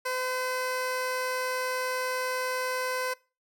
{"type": "tone", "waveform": "15% pulse", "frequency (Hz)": 510, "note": "C5", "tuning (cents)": -44, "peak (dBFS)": -22, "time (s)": [0.05, 3.14], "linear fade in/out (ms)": 10, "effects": ["noise-tail reverb RT60 0.3 s tail -22 dB re dry"]}